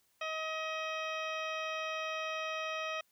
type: harmonic tone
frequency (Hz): 633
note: D#5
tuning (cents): +30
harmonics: 1 / 2 / 3 / 4 / 5 / 6 / 8 / 9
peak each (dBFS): -40 / -40 / -45 / -41 / -46 / -51 / -58 / -55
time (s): 0.21-3.01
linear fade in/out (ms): 5
effects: white hiss -73 dBFS RMS until 3.11 s